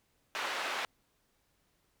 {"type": "band-pass noise", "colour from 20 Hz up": "white", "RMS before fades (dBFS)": -36, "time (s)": [0.35, 0.85], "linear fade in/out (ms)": 0, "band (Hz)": [570, 2300], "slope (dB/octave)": 12, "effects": ["pink hiss -74 dBFS RMS until 2 s"]}